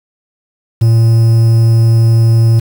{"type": "tone with quantisation", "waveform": "triangle", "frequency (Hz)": 114, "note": "A#2", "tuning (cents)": -38, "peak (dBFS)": -3, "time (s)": [0.81, 2.6], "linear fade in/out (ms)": 10, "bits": 5, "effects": []}